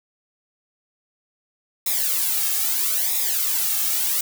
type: noise with flanger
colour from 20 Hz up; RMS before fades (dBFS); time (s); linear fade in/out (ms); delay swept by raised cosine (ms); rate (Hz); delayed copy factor
blue; -22; 1.86-4.21; 5; 0.66 to 2.06; 0.77; -0.9
effects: none